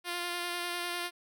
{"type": "tone with vibrato", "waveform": "5% pulse", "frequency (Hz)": 350, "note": "F4", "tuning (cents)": 4, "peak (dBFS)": -22, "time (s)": [0.04, 1.11], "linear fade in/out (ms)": 50, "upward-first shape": "square", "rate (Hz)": 10, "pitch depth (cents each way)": 12, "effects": []}